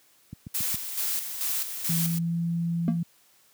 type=click train; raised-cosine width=5 ms; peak=-23 dBFS; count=4; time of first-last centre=0.33-0.744 s; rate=7.25 Hz
type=noise with tremolo; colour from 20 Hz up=blue; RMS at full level=-28 dBFS; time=0.54-2.19 s; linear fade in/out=10 ms; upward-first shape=square; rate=2.3 Hz; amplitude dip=55%
type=tone with pitch glide; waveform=sine; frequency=166.8 to 169.03 Hz; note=E3 to E3; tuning=+21 to +44 cents; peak=-24 dBFS; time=1.89-3.03 s; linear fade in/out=5 ms; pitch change=+23 cents; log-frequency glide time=2.05-2.38 s
type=tone with exponential decay; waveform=triangle; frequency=230 Hz; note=A#3; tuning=23 cents flat; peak=-15 dBFS; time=2.88-3 s; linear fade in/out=0 ms; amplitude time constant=26 ms
effects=white hiss -61 dBFS RMS until 3.53 s + high-pass 100 Hz 12 dB/octave